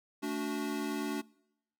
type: chord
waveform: square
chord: D major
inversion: second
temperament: equal with one note detuned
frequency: 220 / 288.8 / 370 Hz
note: A3 / D4 / F#4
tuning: 0 / -29 / 0 cents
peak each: -40 / -36 / -40 dBFS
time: 0.22-1.22 s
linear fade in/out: 20 ms
effects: noise-tail reverb RT60 0.8 s tail -24 dB re dry